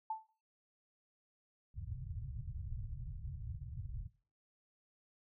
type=tone with exponential decay; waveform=sine; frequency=880 Hz; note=A5; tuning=in tune; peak=-33 dBFS; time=0.1-0.29 s; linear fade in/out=5 ms; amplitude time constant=40 ms
type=low-pass noise; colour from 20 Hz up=white; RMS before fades=-44 dBFS; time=1.74-4.08 s; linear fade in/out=10 ms; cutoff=130 Hz; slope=48 dB/octave
effects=noise-tail reverb RT60 0.4 s tail -19 dB re dry